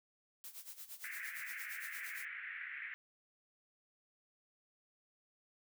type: noise with tremolo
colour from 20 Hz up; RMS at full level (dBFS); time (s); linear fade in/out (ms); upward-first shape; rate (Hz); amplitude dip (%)
blue; -48; 0.44-2.25; 0; sine; 8.7; 80
type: band-pass noise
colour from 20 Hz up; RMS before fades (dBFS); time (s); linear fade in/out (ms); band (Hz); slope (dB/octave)
white; -46; 1.04-2.94; 0; 1600 to 2200; 48
effects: none